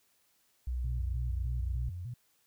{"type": "tone", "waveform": "sine", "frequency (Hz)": 61.6, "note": "B1", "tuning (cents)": -4, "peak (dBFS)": -31, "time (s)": [0.67, 1.89], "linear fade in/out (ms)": 5}
{"type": "tone with vibrato", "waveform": "sine", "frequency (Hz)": 103.83, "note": "G#2", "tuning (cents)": 0, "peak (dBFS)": -37, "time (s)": [0.84, 2.14], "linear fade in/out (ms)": 5, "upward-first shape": "square", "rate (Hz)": 3.3, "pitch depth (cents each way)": 270}
{"effects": ["white hiss -71 dBFS RMS until 2.46 s"]}